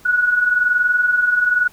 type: tone pair together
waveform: sine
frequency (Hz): 1447 / 1468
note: F#6 / F#6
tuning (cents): -39 / -14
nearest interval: unison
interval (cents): 25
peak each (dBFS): -21 / -14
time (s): 0.05-1.68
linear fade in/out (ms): 10
effects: pink hiss -48 dBFS RMS until 1.72 s